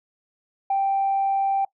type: tone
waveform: sine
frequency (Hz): 784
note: G5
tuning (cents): 0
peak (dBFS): -18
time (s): 0.7-1.65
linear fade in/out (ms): 5
effects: noise-tail reverb RT60 0.1 s tail -21 dB re dry + tanh soft clip ceiling -15 dBFS